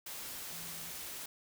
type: tone in noise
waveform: sine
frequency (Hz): 167.4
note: E3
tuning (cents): +27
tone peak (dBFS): -54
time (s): 0.52-0.91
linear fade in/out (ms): 5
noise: white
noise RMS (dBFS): -44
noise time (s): 0.06-1.26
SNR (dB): -13
effects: none